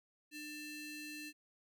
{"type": "ring-modulated tone", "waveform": "30% pulse", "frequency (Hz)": 1480, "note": "F#6", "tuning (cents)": 0, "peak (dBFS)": -39, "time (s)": [0.31, 1.33], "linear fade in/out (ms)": 50, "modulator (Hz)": 1180, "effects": []}